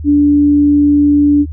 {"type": "tone", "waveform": "sine", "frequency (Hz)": 290.6, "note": "D4", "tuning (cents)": -18, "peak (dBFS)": -6, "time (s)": [0.04, 1.46], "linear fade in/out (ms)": 50, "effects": ["added 78 Hz sine -21 dBFS peak until 1.52 s"]}